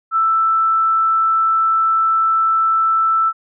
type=tone; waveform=sine; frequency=1324 Hz; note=E6; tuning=7 cents sharp; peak=-12 dBFS; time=0.11-3.33 s; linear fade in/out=50 ms; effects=none